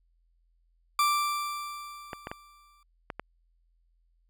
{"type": "tone with exponential decay", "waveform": "40% pulse", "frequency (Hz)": 1174.7, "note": "D6", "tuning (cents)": 0, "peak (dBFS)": -20, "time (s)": [0.99, 2.83], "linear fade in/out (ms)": 2, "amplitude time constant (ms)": 400}
{"type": "clicks", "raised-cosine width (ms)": 0.5, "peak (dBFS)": -19, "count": 5, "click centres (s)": [2.132, 2.271, 2.315, 3.102, 3.196]}
{"effects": ["added 42 Hz sine -65 dBFS peak until 4.29 s"]}